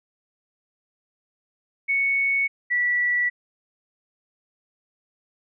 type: tone pair in turn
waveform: sine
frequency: 2217 / 1953.5 Hz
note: C#7 / B6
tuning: 0 / -19 cents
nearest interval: major second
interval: 219 cents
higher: first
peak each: -19 dBFS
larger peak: neither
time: 1.88-2.48 / 2.7-3.3 s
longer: neither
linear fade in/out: 20 ms
effects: none